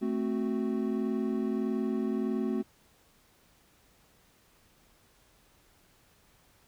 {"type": "chord", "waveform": "triangle", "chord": "F# diminished", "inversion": "first", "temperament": "equal", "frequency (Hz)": [220, 261.6, 370], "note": ["A3", "C4", "F#4"], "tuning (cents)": [0, 0, 0], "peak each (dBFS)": [-29, -31, -32], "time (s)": [0.01, 2.63], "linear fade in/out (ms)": 20, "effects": ["pink hiss -64 dBFS RMS until 6.67 s"]}